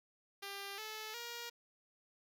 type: tone with pitch steps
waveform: 5% pulse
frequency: 397.8 / 433.8 / 473.1 Hz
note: G4 / A4 / A#4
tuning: +25 / -25 / +26 cents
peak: -32 dBFS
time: 0.42-1.5 s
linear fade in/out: 10 ms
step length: 360 ms
effects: none